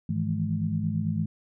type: tone cluster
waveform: sine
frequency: 103.1 / 158.2 / 167.2 / 212.3 Hz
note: G#2 / D#3 / E3 / G#3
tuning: -12 / +29 / +25 / +38 cents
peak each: -31 / -30 / -31 / -30 dBFS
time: 0.09-1.26 s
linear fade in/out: 5 ms
effects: none